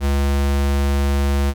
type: tone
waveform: square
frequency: 70 Hz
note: C#2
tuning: 18 cents sharp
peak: -16 dBFS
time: 0-1.54 s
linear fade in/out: 50 ms
effects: none